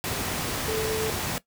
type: tone in noise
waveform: sine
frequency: 438.9 Hz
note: A4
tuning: 4 cents flat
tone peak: -26 dBFS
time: 0.68-1.1 s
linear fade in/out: 0 ms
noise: pink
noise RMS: -29 dBFS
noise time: 0.04-1.38 s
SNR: 0 dB
effects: noise-tail reverb RT60 0.1 s tail -18 dB re dry + high-pass 60 Hz 12 dB/octave